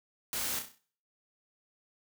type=noise with echo; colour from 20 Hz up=white; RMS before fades=-35 dBFS; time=0.33-0.59 s; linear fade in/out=0 ms; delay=32 ms; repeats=6; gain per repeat=-6 dB; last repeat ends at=0.782 s; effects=noise-tail reverb RT60 0.5 s tail -21 dB re dry